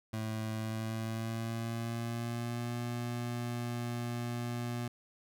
25% pulse tone with pitch glide, 110 to 119.96 Hz, A2 to B2, 0 to -50 cents, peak -31 dBFS, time 0.13-4.88 s, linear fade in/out 5 ms, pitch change +150 cents, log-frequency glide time 0.55-2.73 s, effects none

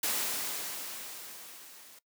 white noise with level ramp, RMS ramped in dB -30 to -54 dBFS, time 0.03-1.99 s, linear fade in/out 5 ms, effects noise-tail reverb RT60 0.1 s tail -19 dB re dry + high-pass 200 Hz 12 dB/octave

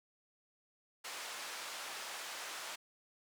pink band-pass noise, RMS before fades -45 dBFS, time 1.04-2.76 s, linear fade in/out 10 ms, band 850 to 9000 Hz, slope 12 dB/octave, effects none

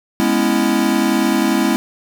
square chord, C# minor seventh, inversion second, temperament equal, 207.7 / 246.9 / 277.2 / 329.6 Hz, G#3 / B3 / C#4 / E4, 0 / 0 / 0 / 0 cents, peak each -20 / -20 / -21 / -19 dBFS, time 0.2-1.76 s, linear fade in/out 0 ms, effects none

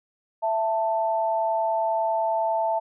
sine tone pair together, 663 / 885 Hz, E5 / A5, +10 / +10 cents, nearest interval perfect fourth, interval 500 cents, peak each -24 dBFS, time 0.42-2.8 s, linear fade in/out 20 ms, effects none

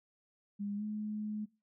sine tone with pitch glide, 203.2 to 212.1 Hz, G#3 to G#3, -38 to +37 cents, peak -35 dBFS, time 0.59-1.46 s, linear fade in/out 20 ms, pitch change +75 cents, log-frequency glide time 0.76-0.83 s, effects noise-tail reverb RT60 0.3 s tail -23 dB re dry

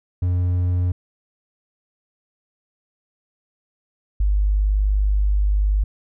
triangle / sine tone pair in turn, 89.3 / 50.44 Hz, F2 / G#1, +39 / -50 cents, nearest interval minor seventh, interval 989 cents, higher first, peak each -15 dBFS, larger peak neither, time 0.22-0.92 / 4.2-5.84 s, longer second, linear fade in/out 5 ms, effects none

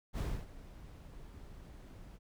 brown noise with ADSR envelope, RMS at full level -34 dBFS, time 0.13-2.19 s, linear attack 55 ms, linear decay 270 ms, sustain -17 dB, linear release 37 ms, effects none

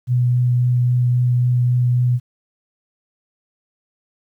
sine tone with vibrato, 123.47 Hz, B2, in tune, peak -13 dBFS, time 0.07-2.2 s, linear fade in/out 50 ms, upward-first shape triangle, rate 3.7 Hz, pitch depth 11 cents each way, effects 9-bit

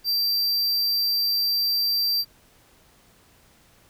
square tone, 4699 Hz, D8, in tune, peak -21 dBFS, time 0.04-2.25 s, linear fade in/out 50 ms, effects pink hiss -57 dBFS RMS until 3.89 s

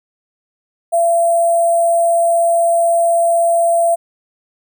sine tone with sample-and-hold, 679 Hz, F5, 49 cents flat, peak -10 dBFS, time 0.92-3.96 s, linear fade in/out 20 ms, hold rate 8820 Hz, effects none

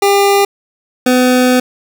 25% pulse tone pair in turn, 400.1 / 252 Hz, G4 / B3, +35 / +35 cents, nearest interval minor sixth, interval 800 cents, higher first, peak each -4 dBFS, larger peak neither, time 0.02-0.45 / 1.06-1.6 s, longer second, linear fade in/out 5 ms, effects none

